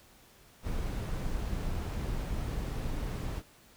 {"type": "noise", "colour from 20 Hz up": "brown", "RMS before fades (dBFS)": -34, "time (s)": [0.62, 3.43], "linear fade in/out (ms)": 50, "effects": ["pink hiss -59 dBFS RMS until 3.76 s"]}